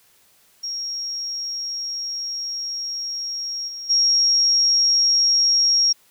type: tone with level steps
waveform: sine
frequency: 5588 Hz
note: F8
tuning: in tune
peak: -25 / -30 / -14 dBFS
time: 0.63-5.93 s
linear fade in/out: 10 ms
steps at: 3.67 / 3.89 s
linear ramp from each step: 20 ms
effects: white hiss -57 dBFS RMS until 6.1 s